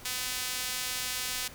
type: tone with high-pass filter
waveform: sawtooth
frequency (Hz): 252.7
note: B3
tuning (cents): +40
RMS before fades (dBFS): -34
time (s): 0.05-1.48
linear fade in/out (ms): 5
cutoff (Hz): 2900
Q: 0.55
effects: pink hiss -49 dBFS RMS until 1.54 s